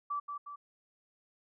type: tone with echo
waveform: sine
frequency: 1159 Hz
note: D6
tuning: 23 cents flat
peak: -32 dBFS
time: 0.1-0.2 s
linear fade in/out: 10 ms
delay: 180 ms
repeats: 2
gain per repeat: -5 dB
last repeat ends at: 0.56 s
effects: none